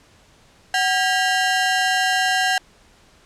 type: ring-modulated tone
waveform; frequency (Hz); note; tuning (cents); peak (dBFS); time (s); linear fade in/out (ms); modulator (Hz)
sawtooth; 1185; D6; +15; -10; 0.74-2.58; 2; 434
effects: pink hiss -53 dBFS RMS until 3.25 s + low-pass 8000 Hz 12 dB/octave